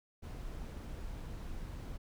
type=noise; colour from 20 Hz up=brown; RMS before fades=-43 dBFS; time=0.22-1.98 s; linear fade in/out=20 ms; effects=none